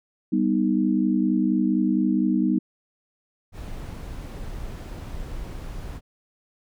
sine chord, G augmented, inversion none, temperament equal, 196 / 246.9 / 311.1 Hz, G3 / B3 / D#4, 0 / 0 / 0 cents, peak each -23 dBFS, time 0.32-2.59 s, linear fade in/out 10 ms
brown noise, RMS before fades -34 dBFS, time 3.52-6.01 s, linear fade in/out 50 ms
effects none

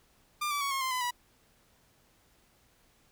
sawtooth tone with pitch steps, 1196 / 1155.9 / 1117.2 / 1079.8 / 1043.6 / 1008.6 / 974.8 Hz, D6 / D6 / C#6 / C#6 / C6 / B5 / B5, +31 / -28 / +13 / -46 / -5 / +36 / -23 cents, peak -26 dBFS, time 0.41-1.11 s, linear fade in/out 10 ms, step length 100 ms, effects pink hiss -66 dBFS RMS until 3.11 s

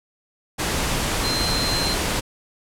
sine tone in noise, 4125 Hz, C8, 25 cents flat, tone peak -24 dBFS, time 1.23-1.95 s, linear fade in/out 20 ms, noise pink, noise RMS -23 dBFS, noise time 0.58-2.21 s, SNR -4 dB, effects low-pass 11000 Hz 12 dB/octave

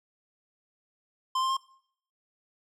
square tone with pitch steps, 1042 / 1052.9 / 1063.9 Hz, C6 / C6 / C6, -7 / +11 / +29 cents, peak -26 dBFS, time 1.35-1.569 s, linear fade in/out 5 ms, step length 73 ms, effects noise-tail reverb RT60 0.6 s tail -20 dB re dry + low-pass 7000 Hz 12 dB/octave

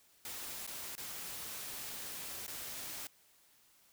white noise with dropouts, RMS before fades -44 dBFS, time 0.25-3.07 s, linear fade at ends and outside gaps 1 ms, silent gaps 0.666-0.675 / 0.953-0.979 / 2.466-2.479 s, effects white hiss -67 dBFS RMS until 3.92 s

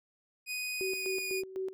sawtooth tone with pitch glide, 2489 to 2456 Hz, D#7 to D#7, 0 to -23 cents, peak -31 dBFS, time 0.46-1.43 s, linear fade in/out 50 ms, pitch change -23 cents, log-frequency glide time 0.77-1.29 s
sine tone with tremolo, 379.1 Hz, F#4, 42 cents sharp, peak -32 dBFS, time 0.81-1.73 s, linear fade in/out 0 ms, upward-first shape square, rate 4 Hz, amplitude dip 75%
effects none

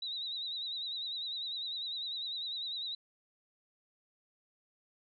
sine tone with vibrato, 3834 Hz, A#7, 48 cents sharp, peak -36 dBFS, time 0.02-2.95 s, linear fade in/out 5 ms, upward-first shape sine, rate 10 Hz, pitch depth 75 cents each way, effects none

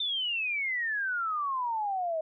sine exponential sweep, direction down, 3615 to 622.3 Hz, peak -28 dBFS, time 0-2.21 s, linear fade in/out 5 ms, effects none

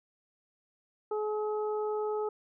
harmonic tone, 425.1 Hz, G#4, 40 cents sharp, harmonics 1 / 2 / 3, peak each -30 / -38 / -42 dBFS, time 1.11-2.29 s, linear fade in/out 5 ms, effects none

